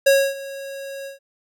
square tone with ADSR envelope, 549 Hz, C#5, 17 cents flat, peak -11 dBFS, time 0.06-1.19 s, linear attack 10 ms, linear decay 270 ms, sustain -20 dB, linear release 130 ms, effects none

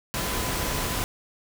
sine tone in noise, 1006 Hz, B5, 32 cents sharp, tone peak -38 dBFS, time 0.14-1.04 s, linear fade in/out 0 ms, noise pink, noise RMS -28 dBFS, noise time 0.14-1.04 s, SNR -13 dB, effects none

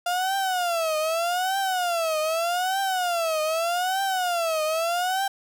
35% pulse tone with vibrato, 696 Hz, F5, 6 cents flat, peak -21 dBFS, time 0.06-5.28 s, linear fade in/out 5 ms, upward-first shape triangle, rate 0.82 Hz, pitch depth 220 cents each way, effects none

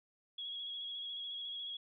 sine tone with vibrato, 3322 Hz, G#7, in tune, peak -40 dBFS, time 0.38-1.77 s, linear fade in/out 5 ms, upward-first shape square, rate 14 Hz, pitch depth 21 cents each way, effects none

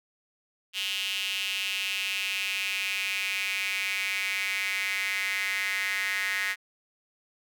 square tone with high-pass filter sweep, 98 Hz, G2, in tune, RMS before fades -30 dBFS, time 0.73-6.56 s, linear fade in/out 50 ms, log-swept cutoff 2900 to 1900 Hz, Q 5.2, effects none

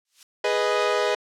violet noise with exponential growth, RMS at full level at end -31 dBFS, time 0.05-0.23 s, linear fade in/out 2 ms, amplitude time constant 39 ms
sawtooth chord, G# minor, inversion none, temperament equal, 415.3 / 493.9 / 622.3 Hz, G#4 / B4 / D#5, 0 / 0 / 0 cents, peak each -21 dBFS, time 0.44-1.15 s, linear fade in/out 5 ms
effects low-pass 5000 Hz 12 dB/octave

